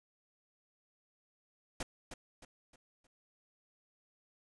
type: noise with echo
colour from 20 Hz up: pink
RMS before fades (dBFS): -38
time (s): 1.8-1.83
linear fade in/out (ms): 5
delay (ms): 310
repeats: 4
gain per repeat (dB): -8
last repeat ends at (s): 3.07
effects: resampled to 22050 Hz